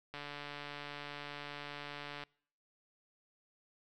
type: click train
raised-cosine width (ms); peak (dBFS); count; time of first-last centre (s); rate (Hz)
0.3; -28; 305; 0.14-2.237; 145
effects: noise-tail reverb RT60 0.6 s tail -26 dB re dry